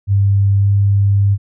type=tone with pitch glide; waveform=sine; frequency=99.4 to 100.09 Hz; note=G2 to G2; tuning=+25 to +37 cents; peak=-9 dBFS; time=0.07-1.38 s; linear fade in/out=50 ms; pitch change=+12 cents; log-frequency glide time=0.6-0.68 s; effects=none